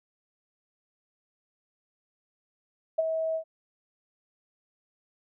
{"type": "tone with ADSR envelope", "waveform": "sine", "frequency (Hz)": 644, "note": "E5", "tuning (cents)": -41, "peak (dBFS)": -19, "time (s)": [2.98, 3.44], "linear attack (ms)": 11, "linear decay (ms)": 24, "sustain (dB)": -7, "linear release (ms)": 86, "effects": []}